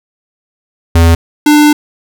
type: tone pair in turn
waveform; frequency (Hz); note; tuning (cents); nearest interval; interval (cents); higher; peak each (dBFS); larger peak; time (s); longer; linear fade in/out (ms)
square; 83.4 / 298; E2 / D4; +21 / +25; octave + minor seventh; 2204; second; -4; neither; 0.95-1.15 / 1.46-1.73; second; 5
effects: none